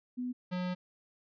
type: tone pair in turn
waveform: sine / square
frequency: 248.7 / 180.93 Hz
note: B3 / F#3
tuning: +12 / -38 cents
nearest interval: tritone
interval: 550 cents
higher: first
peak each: -33 / -33 dBFS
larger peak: neither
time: 0.17-0.33 / 0.51-0.75 s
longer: second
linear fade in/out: 20 ms
effects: resampled to 11025 Hz